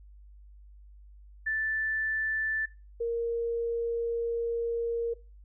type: tone pair in turn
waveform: sine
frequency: 1760 / 466.2 Hz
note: A6 / A#4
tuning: 0 / 0 cents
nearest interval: octave + major seventh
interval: 2300 cents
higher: first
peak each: -27 dBFS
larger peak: neither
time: 1.46-2.66 / 3-5.14 s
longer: second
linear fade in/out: 10 ms
effects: noise-tail reverb RT60 0.3 s tail -21 dB re dry + added 50 Hz sine -49 dBFS peak until 5.44 s